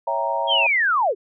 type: chord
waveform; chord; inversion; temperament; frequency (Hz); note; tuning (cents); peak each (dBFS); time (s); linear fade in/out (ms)
sine; C# diminished seventh; none; equal; 554.4 / 659.3 / 784 / 932.3; C#5 / E5 / G5 / Bb5; 0 / 0 / 0 / 0; -27 / -26 / -29 / -23; 0.07-0.67; 5
type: linear sweep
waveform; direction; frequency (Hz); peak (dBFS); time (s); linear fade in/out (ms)
sine; down; 3322 to 349.2; -16; 0.47-1.15; 50
effects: none